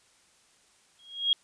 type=tone with exponential growth; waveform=sine; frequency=3277 Hz; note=G#7; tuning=24 cents flat; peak=-18 dBFS; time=0.99-1.33 s; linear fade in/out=1 ms; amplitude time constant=73 ms; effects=white hiss -63 dBFS RMS until 1.43 s + resampled to 22050 Hz